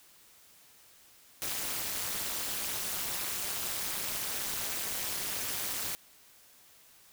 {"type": "noise with amplitude modulation", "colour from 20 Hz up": "white", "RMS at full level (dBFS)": -31, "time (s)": [1.42, 5.95], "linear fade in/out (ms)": 0, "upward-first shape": "sine", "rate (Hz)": 214, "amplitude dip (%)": 95, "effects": ["white hiss -59 dBFS RMS until 7.12 s"]}